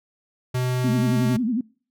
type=tone; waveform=square; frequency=126.2 Hz; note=B2; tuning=38 cents sharp; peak=-22 dBFS; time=0.54-1.37 s; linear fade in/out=10 ms
type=tone with vibrato; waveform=sine; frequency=234.5 Hz; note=A#3; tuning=11 cents sharp; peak=-20 dBFS; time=0.84-1.61 s; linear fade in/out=5 ms; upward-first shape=sine; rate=11 Hz; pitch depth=180 cents each way
effects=noise-tail reverb RT60 0.4 s tail -24 dB re dry